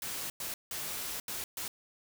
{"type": "noise bursts at uneven times", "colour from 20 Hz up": "white", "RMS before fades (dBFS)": -38, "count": 5, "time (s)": [[0.02, 0.3], [0.4, 0.54], [0.71, 1.2], [1.28, 1.44], [1.57, 1.68]], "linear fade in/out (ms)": 2, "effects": []}